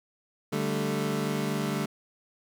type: chord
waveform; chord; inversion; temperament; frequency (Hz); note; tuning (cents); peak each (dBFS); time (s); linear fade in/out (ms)
25% pulse; D suspended fourth; none; equal; 146.83 / 196 / 220; D3 / G3 / A3; 0 / 0 / 0; -28; 0.52-1.86; 10
effects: none